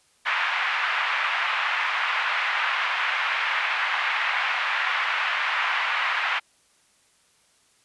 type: band-pass noise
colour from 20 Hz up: white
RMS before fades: -25 dBFS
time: 0.25-6.4 s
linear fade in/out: 20 ms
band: 890 to 2500 Hz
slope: 24 dB/octave
effects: white hiss -62 dBFS RMS until 7.84 s + resampled to 24000 Hz